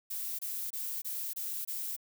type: noise bursts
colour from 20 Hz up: violet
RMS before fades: -37 dBFS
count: 6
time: 0.1-1.965 s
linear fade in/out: 10 ms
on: 290 ms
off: 25 ms
effects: none